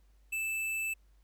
sine tone with hard clipping, 2637 Hz, E7, in tune, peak -33 dBFS, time 0.32-0.94 s, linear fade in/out 10 ms, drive 14 dB, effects added 50 Hz sine -60 dBFS peak until 1.23 s + pink hiss -75 dBFS RMS until 1.23 s

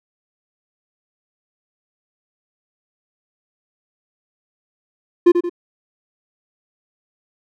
triangle tone with echo, 349.2 Hz, F4, in tune, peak -4 dBFS, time 5.26-5.32 s, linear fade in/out 10 ms, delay 88 ms, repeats 2, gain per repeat -7 dB, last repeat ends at 5.496 s, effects none

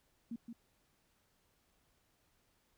sine tone with echo, 232.7 Hz, A#3, 3 cents flat, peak -39 dBFS, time 0.31-0.36 s, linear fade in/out 5 ms, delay 170 ms, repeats 1, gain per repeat -5 dB, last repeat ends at 0.53 s, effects pink hiss -75 dBFS RMS until 2.77 s

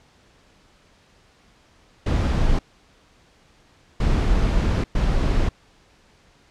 brown noise bursts at uneven times, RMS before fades -19 dBFS, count 3, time 2.06-2.59 / 4-4.84 / 4.95-5.49 s, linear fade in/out 5 ms, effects pink hiss -56 dBFS RMS until 6.5 s + low-pass 6000 Hz 12 dB/octave

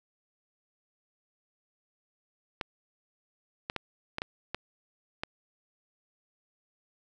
clicks, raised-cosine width 0.3 ms, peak -16 dBFS, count 7, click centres 2.612 / 3.699 / 3.763 / 4.184 / 4.219 / 4.546 / 5.235 s, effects none

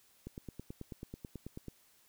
click train, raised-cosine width 3 ms, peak -30 dBFS, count 14, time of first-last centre 0.27-1.683 s, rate 9.2 Hz, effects white hiss -67 dBFS RMS until 2.08 s

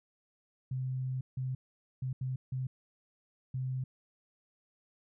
sine tone bursts at uneven times, 129.6 Hz, C3, 16 cents flat, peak -32 dBFS, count 6, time 0.71-1.21 / 1.37-1.55 / 2.02-2.13 / 2.21-2.36 / 2.52-2.67 / 3.54-3.84 s, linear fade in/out 5 ms, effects none

